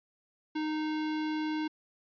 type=tone; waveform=square; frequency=308.9 Hz; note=D#4; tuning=12 cents flat; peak=-31 dBFS; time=0.55-1.68 s; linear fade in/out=10 ms; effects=resampled to 11025 Hz